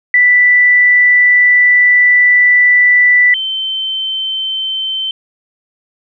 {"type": "tone pair in turn", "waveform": "sine", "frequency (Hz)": [1975.5, 3092], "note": ["B6", "G7"], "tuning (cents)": [0, -24], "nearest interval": "minor sixth", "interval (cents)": 776, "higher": "second", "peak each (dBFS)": [-5, -15], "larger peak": "first", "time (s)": [[0.14, 3.34], [3.34, 5.11]], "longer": "first", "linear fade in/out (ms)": 2, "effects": []}